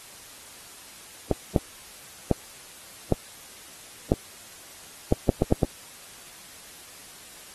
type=clicks; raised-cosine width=2 ms; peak=-5 dBFS; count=10; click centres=1.313 / 1.562 / 2.313 / 3.123 / 4.119 / 5.124 / 5.292 / 5.421 / 5.524 / 5.632 s; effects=white hiss -46 dBFS RMS until 7.54 s + AAC 32 kbps